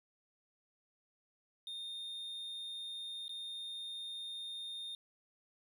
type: tone with dropouts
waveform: triangle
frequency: 3655 Hz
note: A#7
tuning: 35 cents flat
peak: -40 dBFS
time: 1.67-4.95 s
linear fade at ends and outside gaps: 1 ms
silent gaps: 3.281-3.293 s
effects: none